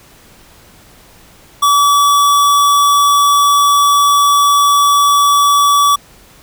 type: tone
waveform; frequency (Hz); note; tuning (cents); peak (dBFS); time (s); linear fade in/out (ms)
square; 1146; D6; -43; -8; 1.62-5.96; 10
effects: pink hiss -43 dBFS RMS until 6.42 s